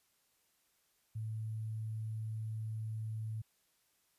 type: tone with sample-and-hold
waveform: sine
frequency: 110 Hz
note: A2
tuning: in tune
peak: -37 dBFS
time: 1.15-3.42 s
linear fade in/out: 10 ms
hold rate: 11025 Hz
effects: white hiss -75 dBFS RMS until 4.18 s + resampled to 32000 Hz